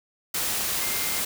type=tone in noise; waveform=sine; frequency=2100 Hz; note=C7; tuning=6 cents sharp; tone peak=-37 dBFS; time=0.81-1.2 s; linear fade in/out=5 ms; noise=white; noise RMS=-27 dBFS; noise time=0.34-1.25 s; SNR=-13 dB; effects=none